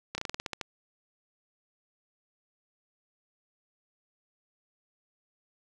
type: slowing click train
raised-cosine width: 0.2 ms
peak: -16 dBFS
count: 10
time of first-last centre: 0.15-0.612 s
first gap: 30 ms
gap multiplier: 1.13
effects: none